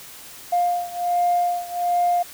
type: beating tone pair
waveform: sine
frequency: 704 / 705.3 Hz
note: F5 / F5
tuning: +14 / +17 cents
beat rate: 1.3 Hz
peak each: -20 / -22 dBFS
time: 0.52-2.23 s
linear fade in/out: 10 ms
effects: tanh soft clip ceiling -12 dBFS + white hiss -41 dBFS RMS until 2.33 s